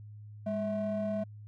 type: ring-modulated tone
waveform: triangle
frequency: 427.6 Hz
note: A4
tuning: 49 cents flat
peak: -24 dBFS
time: 0.46-1.24 s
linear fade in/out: 10 ms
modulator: 223 Hz
effects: tanh soft clip ceiling -24 dBFS + added 105 Hz sine -45 dBFS peak until 1.47 s